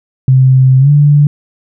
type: tone with pitch glide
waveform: sine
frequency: 130.81 to 145.98 Hz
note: C3 to D3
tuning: 0 to -10 cents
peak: -3 dBFS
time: 0.28-1.27 s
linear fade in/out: 2 ms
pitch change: +190 cents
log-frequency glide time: 0.79-0.9 s
effects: none